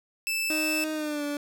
sawtooth tone, 2637 Hz, E7, in tune, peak -23 dBFS, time 0.27-0.84 s, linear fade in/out 0 ms
30% pulse tone with pitch glide, 311.1 to 290.3 Hz, D#4 to D4, 0 to -20 cents, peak -26 dBFS, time 0.5-1.37 s, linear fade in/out 2 ms, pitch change -120 cents, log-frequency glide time 0.93-1.24 s
effects none

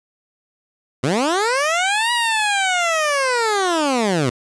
15% pulse linear two-way sweep, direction up then down, 115.5 to 969 to 115.5 Hz, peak -10 dBFS, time 1.03-4.3 s, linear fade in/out 10 ms, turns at 2.12 s, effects resampled to 22050 Hz

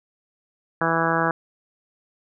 harmonic tone, 164.81 Hz, E3, in tune, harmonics 1 / 2 / 3 / 4 / 5 / 6 / 7 / 8 / 9 / 10, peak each -28 / -28 / -28 / -28 / -28 / -28 / -28 / -28 / -28 / -28 dBFS, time 0.81-1.31 s, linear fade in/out 2 ms, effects none

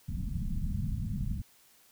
pink low-pass noise, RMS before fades -33 dBFS, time 0.08-1.42 s, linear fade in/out 10 ms, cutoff 220 Hz, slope 48 dB/octave, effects white hiss -62 dBFS RMS until 1.91 s

